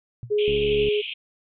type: tone with exponential decay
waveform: sine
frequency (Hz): 119.5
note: A#2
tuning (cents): +43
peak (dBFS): -28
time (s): 0.23-0.37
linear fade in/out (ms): 0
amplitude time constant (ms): 30
type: tone with tremolo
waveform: sine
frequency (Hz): 417.7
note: G#4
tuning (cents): +10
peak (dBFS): -18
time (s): 0.3-1.02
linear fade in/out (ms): 20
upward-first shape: triangle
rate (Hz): 2.5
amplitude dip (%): 25
type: band-pass noise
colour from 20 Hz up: white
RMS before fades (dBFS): -32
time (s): 0.38-1.14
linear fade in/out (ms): 10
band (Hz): 2400 to 3300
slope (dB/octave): 96
type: click train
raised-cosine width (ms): 3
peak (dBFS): -20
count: 30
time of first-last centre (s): 0.48-0.885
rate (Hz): 71.6
effects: none